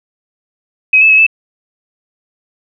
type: tone with pitch steps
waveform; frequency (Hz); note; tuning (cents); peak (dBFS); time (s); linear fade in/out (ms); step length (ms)
sine; 2536 / 2616 / 2570 / 2629; D#7 / E7 / E7 / E7; +32 / -14 / -45 / -5; -4; 0.93-1.266; 5; 84
effects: none